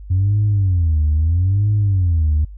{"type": "tone with vibrato", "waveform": "sine", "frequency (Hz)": 89.1, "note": "F2", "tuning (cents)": 35, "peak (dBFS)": -11, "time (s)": [0.1, 2.45], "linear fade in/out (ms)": 10, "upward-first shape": "sine", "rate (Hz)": 0.77, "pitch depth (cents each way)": 280, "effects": ["tanh soft clip ceiling -10 dBFS", "added 50 Hz sine -32 dBFS peak until 2.57 s"]}